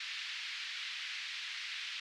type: band-pass noise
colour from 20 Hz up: pink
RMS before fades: -42 dBFS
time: 0-2 s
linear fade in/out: 5 ms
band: 1900 to 4400 Hz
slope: 24 dB/octave
effects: none